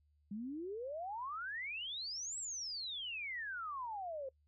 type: exponential two-way sweep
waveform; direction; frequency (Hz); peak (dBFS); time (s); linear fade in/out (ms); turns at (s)
sine; up then down; 196 to 7902 to 515; -40; 0.31-4.29; 5; 2.38
effects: noise-tail reverb RT60 0.1 s tail -24 dB re dry + added 74 Hz sine -70 dBFS peak until 4.47 s